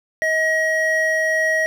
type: tone pair together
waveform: triangle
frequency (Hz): 634 / 1900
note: D#5 / A#6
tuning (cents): +32 / +33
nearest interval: octave + perfect fifth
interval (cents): 1901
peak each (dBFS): -19 / -16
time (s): 0.22-1.66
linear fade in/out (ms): 0
effects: none